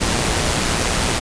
pink noise with amplitude modulation, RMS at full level -17 dBFS, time 0-1.2 s, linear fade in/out 20 ms, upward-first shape sine, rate 117 Hz, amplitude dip 40%, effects resampled to 22050 Hz

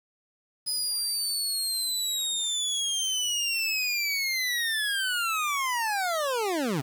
25% pulse linear sweep, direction down, 5020 to 120 Hz, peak -22 dBFS, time 0.66-6.82 s, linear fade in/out 20 ms, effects 8-bit

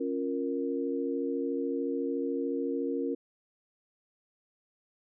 sine chord, Bb minor, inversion first, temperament equal with one note detuned, 275.4 / 349.2 / 466.2 Hz, Db4 / F4 / Bb4, -11 / 0 / 0 cents, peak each -32 / -35 / -33 dBFS, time 0-3.15 s, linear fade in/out 10 ms, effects none

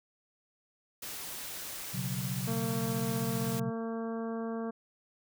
white noise, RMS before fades -41 dBFS, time 1.02-3.6 s, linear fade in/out 5 ms
sine chord, B suspended second, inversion none, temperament just, 123.47 / 138.9 / 185.21 Hz, B2 / C#3 / F#3, 0 / +4 / +2 cents, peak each -37 dBFS, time 1.93-3.71 s, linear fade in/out 20 ms
harmonic tone, 227.1 Hz, A#3, 45 cents flat, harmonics 1 / 2 / 3 / 4 / 5 / 6 / 7, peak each -35 / -38 / -43 / -50 / -47 / -53 / -53 dBFS, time 2.47-4.71 s, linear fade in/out 10 ms
effects none

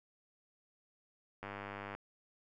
click train, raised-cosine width 0.5 ms, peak -28 dBFS, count 53, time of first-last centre 1.43-1.95 s, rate 100 Hz, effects none

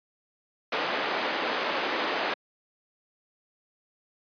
pink band-pass noise, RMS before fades -29 dBFS, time 0.72-2.34 s, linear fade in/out 5 ms, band 400 to 3200 Hz, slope 12 dB/octave, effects high-pass 200 Hz 12 dB/octave + resampled to 11025 Hz

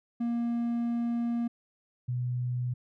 triangle / sine tone pair in turn, 235.6 / 123.8 Hz, A#3 / B2, +19 / +5 cents, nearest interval major seventh, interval 1114 cents, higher first, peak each -25 / -28 dBFS, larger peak first, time 0.2-1.48 / 2.08-2.74 s, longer first, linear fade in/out 10 ms, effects none

